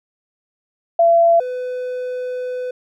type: tone pair in turn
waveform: sine / triangle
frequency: 676 / 501.6 Hz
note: E5 / B4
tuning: +43 / +27 cents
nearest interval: perfect fourth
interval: 516 cents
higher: first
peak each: -9 / -20 dBFS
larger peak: first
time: 0.99-1.4 / 1.4-2.71 s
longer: second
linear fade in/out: 5 ms
effects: none